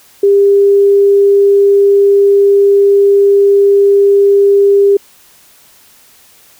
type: tone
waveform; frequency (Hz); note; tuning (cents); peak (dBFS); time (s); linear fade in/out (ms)
sine; 400; G4; +35; -4; 0.23-4.97; 5
effects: white hiss -44 dBFS RMS until 6.59 s